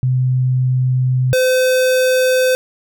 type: tone pair in turn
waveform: sine / square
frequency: 128 / 512 Hz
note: C3 / C5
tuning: -38 / -38 cents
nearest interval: 2 octaves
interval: 2400 cents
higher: second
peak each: -12 dBFS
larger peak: neither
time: 0.03-1.33 / 1.33-2.55 s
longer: first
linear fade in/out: 0 ms
effects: none